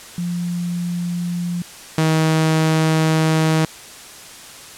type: tone pair in turn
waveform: sine / sawtooth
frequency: 174.61 / 158.69 Hz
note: F3 / D#3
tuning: 0 / +34 cents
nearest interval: major second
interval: 166 cents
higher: first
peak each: -20 / -10 dBFS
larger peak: second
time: 0.18-1.62 / 1.98-3.65 s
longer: second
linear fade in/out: 2 ms
effects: white hiss -38 dBFS RMS until 4.77 s + low-pass 10000 Hz 12 dB/octave